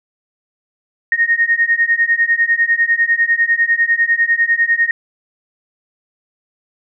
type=beating tone pair; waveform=sine; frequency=1852 / 1862 Hz; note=A#6 / A#6; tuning=-12 / -2 cents; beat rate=10 Hz; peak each=-15 / -14 dBFS; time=1.12-4.91 s; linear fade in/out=2 ms; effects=none